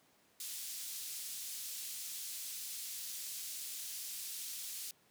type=band-pass noise; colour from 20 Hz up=white; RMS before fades=-44 dBFS; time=0.4-4.91 s; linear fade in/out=2 ms; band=3700 to 14000 Hz; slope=12 dB/octave; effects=pink hiss -69 dBFS RMS until 5.1 s + high-pass 150 Hz 12 dB/octave